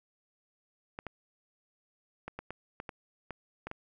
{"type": "clicks", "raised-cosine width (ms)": 0.5, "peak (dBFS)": -24, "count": 10, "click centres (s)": [0.989, 1.067, 2.28, 2.39, 2.506, 2.801, 2.892, 3.307, 3.67, 3.714], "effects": []}